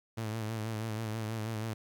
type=tone with vibrato; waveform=sawtooth; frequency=110.4 Hz; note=A2; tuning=6 cents sharp; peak=-30 dBFS; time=0.17-1.74 s; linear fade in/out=10 ms; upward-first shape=sine; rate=6.2 Hz; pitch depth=54 cents each way; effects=11-bit